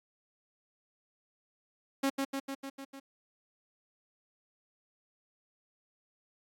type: tone with echo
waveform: sawtooth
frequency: 272.8 Hz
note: C#4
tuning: 28 cents flat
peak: -23 dBFS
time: 2.03-2.1 s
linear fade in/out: 10 ms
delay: 150 ms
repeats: 6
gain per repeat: -3 dB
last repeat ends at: 3 s
effects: AAC 64 kbps